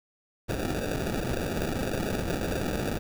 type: noise with sample-and-hold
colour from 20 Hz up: blue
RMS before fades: -30 dBFS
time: 0.48-2.99 s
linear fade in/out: 20 ms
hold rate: 1050 Hz
effects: none